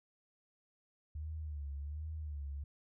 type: tone with vibrato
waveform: sine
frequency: 74.3 Hz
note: D2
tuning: 21 cents sharp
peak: -39 dBFS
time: 1.15-2.64 s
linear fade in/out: 5 ms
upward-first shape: sine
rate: 1.3 Hz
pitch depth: 100 cents each way
effects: none